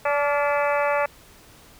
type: harmonic tone with a mistuned harmonic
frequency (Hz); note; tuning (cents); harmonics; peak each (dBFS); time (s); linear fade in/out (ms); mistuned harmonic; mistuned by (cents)
288.9; D4; -28; 2 / 3 / 4 / 5 / 6 / 7 / 8 / 9; -22 / -26 / -28 / -30 / -32 / -33 / -34 / -35; 0.05-1.06; 5; 5; -46
effects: pink hiss -50 dBFS RMS until 1.79 s